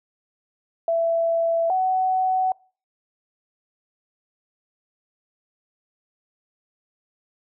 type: tone pair in turn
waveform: sine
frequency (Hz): 666 / 749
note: E5 / F#5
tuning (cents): +18 / +21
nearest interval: major second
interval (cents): 203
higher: second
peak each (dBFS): -18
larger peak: neither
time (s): 0.88-1.7 / 1.7-2.52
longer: neither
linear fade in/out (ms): 2
effects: noise-tail reverb RT60 0.4 s tail -25 dB re dry